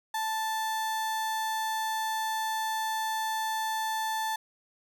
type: tone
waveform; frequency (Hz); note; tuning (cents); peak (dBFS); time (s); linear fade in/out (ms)
35% pulse; 880; A5; 0; -27; 0.14-4.36; 5
effects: none